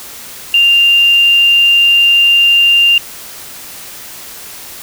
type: tone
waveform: sine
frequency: 2792 Hz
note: F7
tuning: 1 cent flat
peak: -5 dBFS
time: 0.54-2.98 s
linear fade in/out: 2 ms
effects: white hiss -30 dBFS RMS until 4.82 s

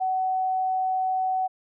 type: tone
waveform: sine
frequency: 751 Hz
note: F#5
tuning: 26 cents sharp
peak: -22 dBFS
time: 0-1.48 s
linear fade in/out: 20 ms
effects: none

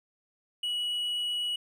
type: tone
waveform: triangle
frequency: 2927 Hz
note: F#7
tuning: 19 cents flat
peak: -27 dBFS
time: 0.63-1.56 s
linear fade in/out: 5 ms
effects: none

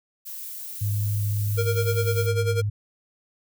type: noise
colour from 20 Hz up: violet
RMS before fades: -36 dBFS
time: 0.25-2.28 s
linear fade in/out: 20 ms
type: tone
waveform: sine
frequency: 103.7 Hz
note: G#2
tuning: 2 cents flat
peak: -22 dBFS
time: 0.81-2.7 s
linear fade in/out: 10 ms
type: tone with tremolo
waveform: square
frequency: 467.8 Hz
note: A#4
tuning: 6 cents sharp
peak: -22 dBFS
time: 1.57-2.62 s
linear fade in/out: 20 ms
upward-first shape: sine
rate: 10 Hz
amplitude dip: 80%
effects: none

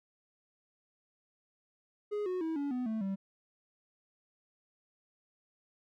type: tone with pitch steps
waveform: triangle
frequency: 416.2 / 366.5 / 322.8 / 284.3 / 250.3 / 220.5 / 194.16 Hz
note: G#4 / F#4 / E4 / C#4 / B3 / A3 / G3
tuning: +4 / -16 / -36 / +44 / +23 / +4 / -16 cents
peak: -30 dBFS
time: 2.11-3.16 s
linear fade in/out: 20 ms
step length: 150 ms
effects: none

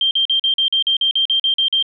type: tone bursts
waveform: sine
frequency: 3166 Hz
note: G7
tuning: 17 cents sharp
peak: -13 dBFS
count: 13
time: 0.01-1.826 s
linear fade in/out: 2 ms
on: 100 ms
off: 43 ms
effects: none

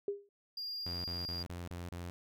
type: tone with exponential decay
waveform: sine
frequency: 403.6 Hz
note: G#4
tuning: 49 cents flat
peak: -29 dBFS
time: 0.08-0.29 s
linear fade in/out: 2 ms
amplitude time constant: 44 ms
type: tone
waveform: triangle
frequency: 4807 Hz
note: D8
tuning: 39 cents sharp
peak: -37 dBFS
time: 0.57-1.43 s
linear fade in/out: 5 ms
type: tone bursts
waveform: sawtooth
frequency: 87.31 Hz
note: F2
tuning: in tune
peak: -37 dBFS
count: 6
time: 0.86-2.1 s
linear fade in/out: 0 ms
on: 180 ms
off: 32 ms
effects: none

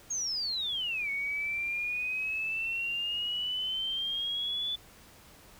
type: exponential two-way sweep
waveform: sine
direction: down then up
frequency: 6645 to 2217 to 3484 Hz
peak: -30 dBFS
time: 0.1-4.76 s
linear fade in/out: 10 ms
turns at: 1.1 s
effects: pink hiss -55 dBFS RMS until 5.59 s

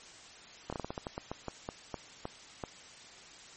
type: slowing click train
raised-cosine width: 1 ms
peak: -22 dBFS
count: 15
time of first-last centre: 0.7-2.638 s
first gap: 26 ms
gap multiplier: 1.23
effects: white hiss -52 dBFS RMS until 3.56 s + MP3 32 kbps

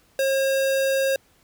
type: tone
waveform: square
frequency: 539 Hz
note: C#5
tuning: 49 cents flat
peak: -20 dBFS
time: 0.19-1.16 s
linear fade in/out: 2 ms
effects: pink hiss -60 dBFS RMS until 1.43 s

